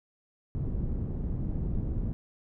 pink low-pass noise, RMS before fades -31 dBFS, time 0.55-2.13 s, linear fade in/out 0 ms, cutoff 200 Hz, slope 12 dB/octave, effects none

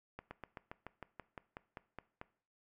slowing click train, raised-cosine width 0.5 ms, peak -30 dBFS, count 13, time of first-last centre 0.19-2.214 s, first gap 120 ms, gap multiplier 1.06, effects noise-tail reverb RT60 0.5 s tail -19 dB re dry

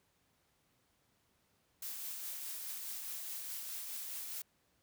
blue noise with tremolo, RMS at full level -42 dBFS, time 1.82-4.42 s, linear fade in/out 5 ms, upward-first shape triangle, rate 4.8 Hz, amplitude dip 30%, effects pink hiss -75 dBFS RMS until 4.82 s + high-pass 60 Hz 12 dB/octave

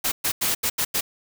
white noise bursts at uneven times, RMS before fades -23 dBFS, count 6, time 0.04-0.12 / 0.24-0.32 / 0.41-0.55 / 0.63-0.7 / 0.78-0.85 / 0.94-1.01 s, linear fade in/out 10 ms, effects none

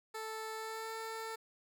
15% pulse tone with pitch glide, 440 to 446.7 Hz, A4 to A4, 0 to +26 cents, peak -34 dBFS, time 0.14-1.36 s, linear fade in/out 10 ms, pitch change +26 cents, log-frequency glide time 0.55-0.92 s, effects none

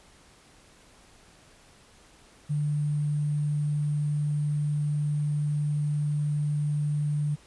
sine tone with sample-and-hold, 148 Hz, D3, 14 cents sharp, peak -24 dBFS, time 2.49-7.36 s, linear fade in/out 20 ms, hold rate 8820 Hz, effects pink hiss -56 dBFS RMS until 7.46 s + resampled to 24000 Hz

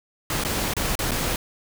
pink noise with dropouts, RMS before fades -25 dBFS, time 0.3-1.36 s, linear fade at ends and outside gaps 2 ms, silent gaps 0.438-0.448 / 0.737-0.766 / 0.954-0.99 / 1.11-1.116 s, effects none

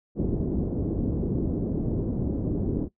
white low-pass noise, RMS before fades -27 dBFS, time 0.15-2.89 s, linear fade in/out 50 ms, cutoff 350 Hz, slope 24 dB/octave, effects noise-tail reverb RT60 0.1 s tail -17 dB re dry

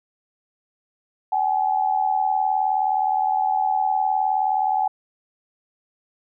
sine tone pair together, 765 / 844.4 Hz, G5 / G#5, -42 / +29 cents, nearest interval major second, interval 171 cents, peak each -21 dBFS, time 1.32-4.88 s, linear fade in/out 5 ms, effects none

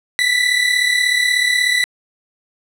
30% pulse tone pair together, 1956.5 / 1993 Hz, B6 / B6, -17 / +15 cents, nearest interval unison, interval 32 cents, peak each -14 / -13 dBFS, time 0.19-1.84 s, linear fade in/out 0 ms, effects low-pass 10000 Hz 12 dB/octave

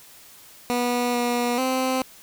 15% pulse tone with pitch steps, 243.8 / 241.7 / 259.6 Hz, B3 / B3 / C4, -22 / -37 / -13 cents, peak -15 dBFS, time 0.7-2.02 s, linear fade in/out 0 ms, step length 440 ms, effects white hiss -48 dBFS RMS until 2.22 s

